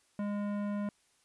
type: tone with tanh clipping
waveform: sine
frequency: 204.9 Hz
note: G#3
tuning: 23 cents flat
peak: -34 dBFS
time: 0.19-0.89 s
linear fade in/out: 2 ms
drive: 16 dB
effects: white hiss -70 dBFS RMS until 1.24 s + resampled to 24000 Hz